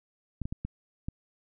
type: clicks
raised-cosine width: 5 ms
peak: -21 dBFS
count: 5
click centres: 0.417 / 0.455 / 0.525 / 0.65 / 1.085 s
effects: none